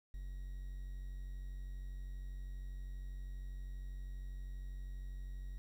triangle tone, 46.25 Hz, F#1, in tune, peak -40 dBFS, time 0.14-5.58 s, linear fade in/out 0 ms, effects 11-bit

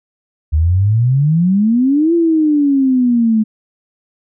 sine exponential two-way sweep, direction up then down, 73.8 to 342.9 to 214.3 Hz, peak -9 dBFS, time 0.52-3.44 s, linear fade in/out 20 ms, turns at 2.14 s, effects none

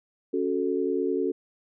sine chord, F# minor, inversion second, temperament equal, 277.2 / 370 / 440 Hz, C#4 / F#4 / A4, 0 / 0 / 0 cents, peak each -29 / -27 / -28 dBFS, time 0.33-1.32 s, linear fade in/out 10 ms, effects none

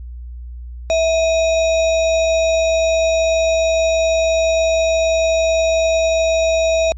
sine tone with sample-and-hold, 651 Hz, E5, 22 cents flat, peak -12 dBFS, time 0.9-6.92 s, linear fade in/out 0 ms, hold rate 3150 Hz, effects added 60 Hz sine -28 dBFS peak until 6.97 s + MP3 32 kbps

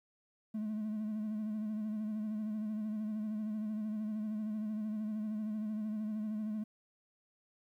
triangle tone with vibrato, 214.4 Hz, A3, 45 cents flat, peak -32 dBFS, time 0.54-6.64 s, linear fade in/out 10 ms, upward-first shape sine, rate 13 Hz, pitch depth 40 cents each way, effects tanh soft clip ceiling -29 dBFS + 12-bit

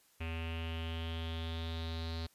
square tone with low-pass filter sweep, 81.9 Hz, E2, 11 cents flat, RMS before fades -39 dBFS, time 0.2-2.27 s, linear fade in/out 10 ms, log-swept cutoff 2600 to 4200 Hz, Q 6.3, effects white hiss -68 dBFS RMS until 2.34 s + resampled to 32000 Hz

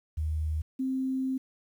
sine tone pair in turn, 77.78 / 262.5 Hz, D#2 / C4, 0 / +6 cents, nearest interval octave + major sixth, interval 2106 cents, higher second, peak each -27 dBFS, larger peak neither, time 0.17-0.62 / 0.79-1.38 s, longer second, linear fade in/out 10 ms, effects 10-bit

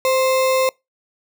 sine tone with sample-and-hold, 521 Hz, C5, 7 cents flat, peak -14 dBFS, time 0.05-0.69 s, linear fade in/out 0 ms, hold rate 1575 Hz, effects noise-tail reverb RT60 0.2 s tail -25 dB re dry

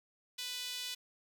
sawtooth tone with high-pass filter, 495.8 Hz, B4, 7 cents sharp, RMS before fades -41 dBFS, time 0.38-0.95 s, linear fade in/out 10 ms, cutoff 3400 Hz, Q 2.1, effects none

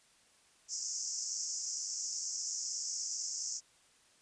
pink band-pass noise, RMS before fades -39 dBFS, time 0.68-3.61 s, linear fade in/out 50 ms, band 5200 to 7400 Hz, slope 96 dB/octave, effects white hiss -66 dBFS RMS until 4.21 s + resampled to 22050 Hz

